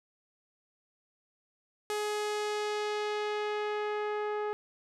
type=tone with low-pass filter sweep; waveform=sawtooth; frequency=420 Hz; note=G#4; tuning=19 cents sharp; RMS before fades=-33 dBFS; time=1.9-4.53 s; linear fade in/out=0 ms; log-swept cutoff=11000 to 1400 Hz; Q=0.87; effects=none